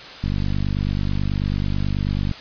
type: click train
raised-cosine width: 5 ms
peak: -11 dBFS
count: 103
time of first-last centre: 0.24-2.313 s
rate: 49.2 Hz
effects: white hiss -37 dBFS RMS until 2.4 s + resampled to 11025 Hz